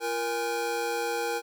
square tone cluster, 344.6 / 469.9 / 820 / 1529 Hz, F4 / A#4 / G#5 / G6, -23 / +14 / -22 / -44 cents, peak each -39 / -31 / -33 / -40 dBFS, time 0-1.42 s, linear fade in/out 50 ms, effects none

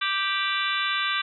harmonic tone with a mistuned harmonic, 392 Hz, G4, in tune, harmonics 3 / 4 / 5 / 6 / 7 / 8 / 9 / 10, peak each -29 / -29 / -34 / -32 / -35 / -35 / -30 / -35 dBFS, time 0.01-1.22 s, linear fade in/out 10 ms, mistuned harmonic 8, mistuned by -79 cents, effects none

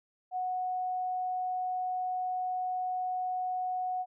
sine tone, 736 Hz, F#5, 9 cents flat, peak -30 dBFS, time 0.31-4.06 s, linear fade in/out 50 ms, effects none

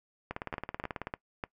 two click trains, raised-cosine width 0.5 ms, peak -20 / -19 dBFS, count 15 / 4, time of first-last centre 0.31-1.071 / 0.54-1.438 s, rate 18.4 / 3.34 Hz, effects noise-tail reverb RT60 0.1 s tail -21 dB re dry

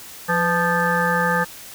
harmonic tone with a mistuned harmonic, 174.61 Hz, F3, in tune, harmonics 1 / 3 / 5 / 7 / 9 / 10, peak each -24 / -24 / -24 / -24 / -24 / -24 dBFS, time 0.28-1.45 s, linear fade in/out 20 ms, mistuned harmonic 3, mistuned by -67 cents, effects white hiss -39 dBFS RMS until 1.74 s

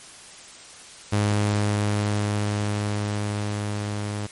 sawtooth tone with level ramp, 103.83 Hz, G#2, in tune, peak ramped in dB -15 to -23 dBFS, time 1.12-4.27 s, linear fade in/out 10 ms, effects white hiss -44 dBFS RMS until 4.31 s + MP3 48 kbps

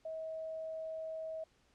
sine tone, 640 Hz, D#5, 49 cents sharp, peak -39 dBFS, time 0.05-1.44 s, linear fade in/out 5 ms, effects pink hiss -71 dBFS RMS until 1.74 s + low-pass 7000 Hz 12 dB/octave

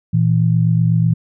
sine tone pair together, 116.1 / 164.19 Hz, A#2 / E3, -7 / -7 cents, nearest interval tritone, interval 600 cents, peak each -14 dBFS, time 0.13-1.14 s, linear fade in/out 10 ms, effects none

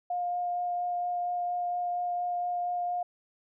sine tone with vibrato, 709 Hz, F5, 26 cents sharp, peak -28 dBFS, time 0.1-3.03 s, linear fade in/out 5 ms, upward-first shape sine, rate 4.3 Hz, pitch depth 8 cents each way, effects none

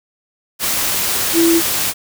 sine tone in noise, 333.5 Hz, E4, 20 cents sharp, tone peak -10 dBFS, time 1.33-1.62 s, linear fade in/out 50 ms, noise white, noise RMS -18 dBFS, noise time 0.59-1.94 s, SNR +5 dB, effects none

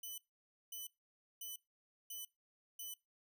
5% pulse tone bursts, 3001 Hz, F#7, 24 cents sharp, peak -36 dBFS, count 5, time 0.03-2.94 s, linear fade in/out 5 ms, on 150 ms, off 540 ms, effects noise-tail reverb RT60 0.2 s tail -19 dB re dry

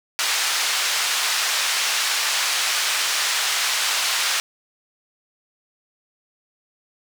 white band-pass noise, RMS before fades -22 dBFS, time 0.19-4.4 s, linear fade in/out 0 ms, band 1000 to 5700 Hz, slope 12 dB/octave, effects none

